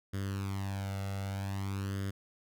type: tone with flanger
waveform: sawtooth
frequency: 98 Hz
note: G2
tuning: in tune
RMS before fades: -36 dBFS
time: 0.13-2.11 s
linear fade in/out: 10 ms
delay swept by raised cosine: 0.6 to 1.48 ms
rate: 0.52 Hz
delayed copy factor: +0.75
effects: none